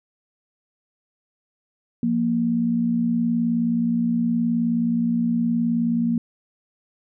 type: tone pair together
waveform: sine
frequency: 175.68 / 234.8 Hz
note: F3 / A#3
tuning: +11 / +13 cents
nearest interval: perfect fourth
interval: 502 cents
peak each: -26 / -19 dBFS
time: 2.03-6.18 s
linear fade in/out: 2 ms
effects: none